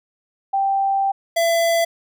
sine / square tone pair in turn, 784 / 671.2 Hz, G5 / E5, 0 / +31 cents, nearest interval minor third, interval 269 cents, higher first, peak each -16 dBFS, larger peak neither, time 0.53-1.12 / 1.36-1.85 s, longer first, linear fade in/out 10 ms, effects none

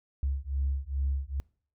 sine beating tone pair, 67.5 / 69.9 Hz, C#2 / C#2, -45 / +15 cents, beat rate 2.4 Hz, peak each -30 dBFS, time 0.23-1.4 s, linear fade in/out 0 ms, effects noise-tail reverb RT60 0.5 s tail -25 dB re dry + tanh soft clip ceiling -21 dBFS

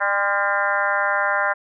harmonic tone with a mistuned harmonic, 200 Hz, G3, 35 cents sharp, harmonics 3 / 4 / 5 / 6 / 7 / 8 / 9 / 10, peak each -26 / -26 / -25 / -32 / -24 / -25 / -26 / -33 dBFS, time 0-1.54 s, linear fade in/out 20 ms, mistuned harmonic 5, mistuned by +51 cents, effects none

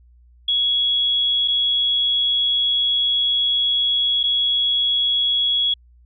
sine tone with dropouts, 3344 Hz, G#7, 11 cents sharp, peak -16 dBFS, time 0.48-5.74 s, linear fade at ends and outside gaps 5 ms, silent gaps 1.478-1.481 / 4.232-4.237 s, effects added 60 Hz sine -48 dBFS peak until 6.05 s

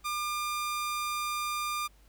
sawtooth tone, 1200 Hz, D6, 37 cents sharp, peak -27 dBFS, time 0.04-1.88 s, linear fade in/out 20 ms, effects added 50 Hz sine -57 dBFS peak until 2.08 s + pink hiss -65 dBFS RMS until 2.08 s

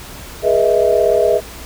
sine chord, E major seventh, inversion first, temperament equal with one note detuned, 415.3 / 482.6 / 622.3 / 659.3 Hz, G#4 / B4 / D#5 / E5, 0 / -40 / 0 / 0 cents, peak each -16 dBFS, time 0.42-1.41 s, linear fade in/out 50 ms, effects added 60 Hz sine -39 dBFS peak until 1.65 s + pink hiss -34 dBFS RMS until 1.65 s

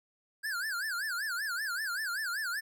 square tone with vibrato, 1568 Hz, G6, in tune, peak -33 dBFS, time 0.43-2.61 s, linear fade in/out 20 ms, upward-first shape sine, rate 5.2 Hz, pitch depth 220 cents each way, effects none

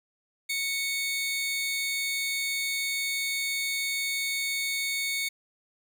sawtooth tone pair together, 2217 / 3668 Hz, C#7 / A#7, 0 / -29 cents, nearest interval major sixth, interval 871 cents, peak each -25 / -32 dBFS, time 0.49-5.29 s, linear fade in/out 10 ms, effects none

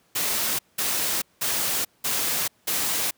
white noise bursts, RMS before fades -25 dBFS, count 5, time 0.15-3.11 s, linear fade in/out 10 ms, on 440 ms, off 190 ms, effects pink hiss -63 dBFS RMS until 3.17 s + high-pass 100 Hz 12 dB/octave

